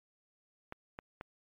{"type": "clicks", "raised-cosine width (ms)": 0.5, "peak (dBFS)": -27, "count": 3, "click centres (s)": [0.724, 0.989, 1.211], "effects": ["MP3 64 kbps"]}